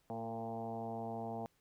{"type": "tone with frequency modulation", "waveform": "sine", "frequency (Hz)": 456, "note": "A#4", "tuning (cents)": -38, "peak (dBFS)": -38, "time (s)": [0.1, 1.46], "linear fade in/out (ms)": 0, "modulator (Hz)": 114, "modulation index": 3.4, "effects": ["pink hiss -75 dBFS RMS until 1.6 s"]}